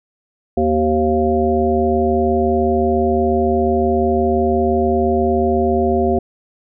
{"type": "harmonic tone with a mistuned harmonic", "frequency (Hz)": 76.9, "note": "D#2", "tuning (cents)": -20, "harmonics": [1, 3, 5, 7, 9], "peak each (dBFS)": [-22, -19, -17, -23, -19], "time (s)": [0.57, 6.19], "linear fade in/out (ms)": 5, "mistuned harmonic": 3, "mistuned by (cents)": 43, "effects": []}